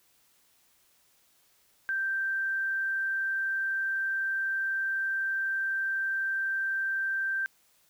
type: tone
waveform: sine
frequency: 1568 Hz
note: G6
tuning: in tune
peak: -27 dBFS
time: 1.89-7.46 s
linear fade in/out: 0 ms
effects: white hiss -66 dBFS RMS until 7.89 s